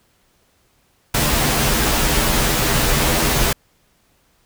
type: noise with comb filter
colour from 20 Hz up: pink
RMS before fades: -17 dBFS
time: 1.14-3.53 s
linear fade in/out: 5 ms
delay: 11 ms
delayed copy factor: -1
effects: pink hiss -60 dBFS RMS until 4.45 s